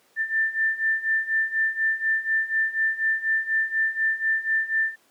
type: beating tone pair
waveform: sine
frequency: 1778 / 1782.1 Hz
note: A6 / A6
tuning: +18 / +22 cents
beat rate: 4.1 Hz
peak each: -26 / -23 dBFS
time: 0.16-4.96 s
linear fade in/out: 50 ms
effects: pink hiss -61 dBFS RMS until 5.1 s + high-pass 300 Hz 12 dB/octave